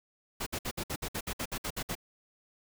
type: noise bursts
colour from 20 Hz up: pink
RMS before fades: -35 dBFS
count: 13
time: 0.4-1.953 s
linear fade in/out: 10 ms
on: 65 ms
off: 59 ms
effects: none